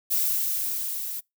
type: noise with level ramp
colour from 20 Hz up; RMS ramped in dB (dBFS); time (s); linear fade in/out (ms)
violet; -23 to -33; 0.1-1.21; 20
effects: noise-tail reverb RT60 0.2 s tail -26 dB re dry